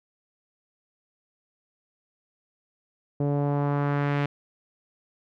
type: tone with low-pass filter sweep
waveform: sawtooth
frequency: 143.5 Hz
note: D3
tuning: 40 cents flat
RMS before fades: -25 dBFS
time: 3.2-4.26 s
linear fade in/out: 5 ms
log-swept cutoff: 510 to 2500 Hz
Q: 1.4
effects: none